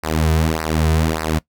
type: tone with flanger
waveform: sawtooth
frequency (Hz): 79.4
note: D#2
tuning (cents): +36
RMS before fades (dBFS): -18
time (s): 0.03-1.39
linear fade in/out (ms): 10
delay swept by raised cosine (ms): 0.29 to 3.69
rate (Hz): 1.7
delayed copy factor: -0.85
effects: noise-tail reverb RT60 0.1 s tail -20 dB re dry

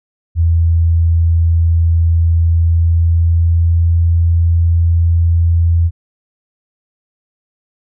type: tone with pitch glide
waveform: sine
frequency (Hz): 83.2 to 84.17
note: E2 to E2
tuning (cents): +17 to +37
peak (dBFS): -8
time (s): 0.35-5.91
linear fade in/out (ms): 50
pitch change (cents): +20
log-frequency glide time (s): 2.49-3.97
effects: none

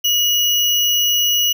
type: tone with sample-and-hold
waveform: sine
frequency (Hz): 2904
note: F#7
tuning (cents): -33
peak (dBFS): -13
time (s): 0.04-1.53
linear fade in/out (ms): 10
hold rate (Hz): 8820
effects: none

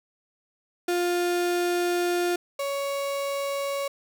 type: tone pair in turn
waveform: 35% pulse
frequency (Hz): 351.7 / 558.3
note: F4 / C#5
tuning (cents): +12 / +12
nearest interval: minor sixth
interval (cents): 800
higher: second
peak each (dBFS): -21 / -25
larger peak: first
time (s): 0.88-2.36 / 2.59-3.88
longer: first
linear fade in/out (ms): 5
effects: none

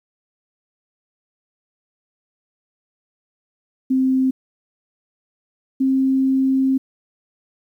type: tone pair in turn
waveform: sine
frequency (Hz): 261.6 / 265.6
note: C4 / C4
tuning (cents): 0 / +26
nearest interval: unison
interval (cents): 26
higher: second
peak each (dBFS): -14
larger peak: neither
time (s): 3.9-4.31 / 5.8-6.78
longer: second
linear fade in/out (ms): 10
effects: 9-bit

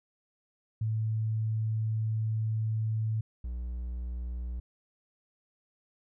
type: tone pair in turn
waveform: sine / triangle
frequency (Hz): 110 / 60.57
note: A2 / B1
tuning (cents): 0 / -33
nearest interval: minor seventh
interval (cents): 1033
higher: first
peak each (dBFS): -27 / -31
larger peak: first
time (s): 0.81-3.21 / 3.44-4.6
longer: first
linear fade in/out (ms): 5
effects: none

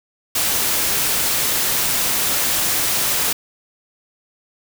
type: noise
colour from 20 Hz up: white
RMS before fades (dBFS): -19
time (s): 0.35-3.33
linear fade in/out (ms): 5
effects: none

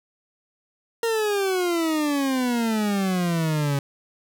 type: exponential sweep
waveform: 40% pulse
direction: down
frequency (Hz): 466.2 to 138.1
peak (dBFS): -20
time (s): 1.03-3.79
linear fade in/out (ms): 2
effects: none

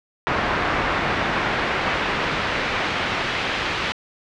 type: noise with band-pass filter sweep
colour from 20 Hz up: brown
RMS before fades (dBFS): -23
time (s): 0.27-3.92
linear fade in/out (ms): 0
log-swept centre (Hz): 1500 to 2800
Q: 0.89
effects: low-pass 5000 Hz 12 dB/octave

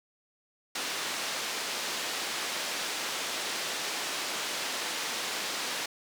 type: band-pass noise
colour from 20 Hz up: white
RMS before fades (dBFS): -34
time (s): 0.75-5.86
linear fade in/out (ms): 5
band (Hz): 270 to 5300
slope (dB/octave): 12
effects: none

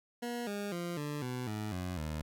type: tone with pitch steps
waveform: 20% pulse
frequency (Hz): 239.5 / 203.7 / 173.31 / 147.43 / 125.41 / 106.69 / 90.75 / 77.2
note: A#3 / G#3 / F3 / D3 / B2 / G#2 / F#2 / D#2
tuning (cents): +47 / -33 / -13 / +7 / +27 / +47 / -33 / -13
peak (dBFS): -31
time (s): 0.22-2.22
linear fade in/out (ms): 10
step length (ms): 250
effects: none

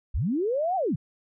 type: linear two-way sweep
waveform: sine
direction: up then down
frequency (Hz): 37.78 to 781 to 107.3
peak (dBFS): -23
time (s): 0.14-0.96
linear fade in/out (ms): 10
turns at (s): 0.76
effects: none

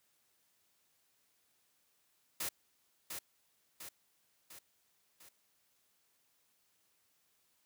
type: noise with echo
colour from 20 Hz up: white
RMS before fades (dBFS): -38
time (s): 2.4-2.49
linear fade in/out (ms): 5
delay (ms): 700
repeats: 4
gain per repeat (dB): -5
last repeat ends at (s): 5.29
effects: white hiss -75 dBFS RMS until 7.65 s + high-pass 60 Hz 12 dB/octave

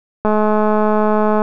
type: click train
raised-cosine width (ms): 1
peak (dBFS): -3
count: 250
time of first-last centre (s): 0.25-1.419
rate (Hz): 213
effects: none

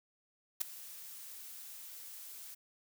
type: noise with ADSR envelope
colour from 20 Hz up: blue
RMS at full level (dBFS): -30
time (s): 0.6-2.55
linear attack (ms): 16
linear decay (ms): 3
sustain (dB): -19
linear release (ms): 13
effects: none

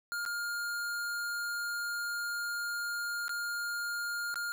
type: tone with dropouts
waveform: square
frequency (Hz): 1412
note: F6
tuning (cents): +19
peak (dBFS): -34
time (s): 0.12-4.52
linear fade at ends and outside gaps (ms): 0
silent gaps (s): 0.252-0.261 / 3.281-3.293 / 4.342-4.357
effects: none

